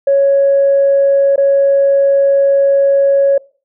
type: tone with dropouts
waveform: sine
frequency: 554.4 Hz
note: C#5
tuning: in tune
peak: -6 dBFS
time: 0.07-3.38 s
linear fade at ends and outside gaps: 5 ms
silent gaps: 1.36-1.378 s
effects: noise-tail reverb RT60 0.4 s tail -23 dB re dry + tanh soft clip ceiling -3 dBFS